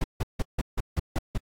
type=noise bursts; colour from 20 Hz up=brown; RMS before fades=-25 dBFS; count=8; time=0.01-1.378 s; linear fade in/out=5 ms; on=31 ms; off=160 ms; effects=AAC 48 kbps